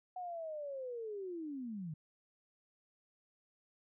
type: linear sweep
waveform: sine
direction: down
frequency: 740 to 146.7 Hz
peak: -40 dBFS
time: 0.16-1.94 s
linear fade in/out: 5 ms
effects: none